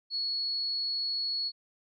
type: tone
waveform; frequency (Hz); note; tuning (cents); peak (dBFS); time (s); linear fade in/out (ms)
sine; 4367; C#8; -27; -29; 0.1-1.52; 50
effects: none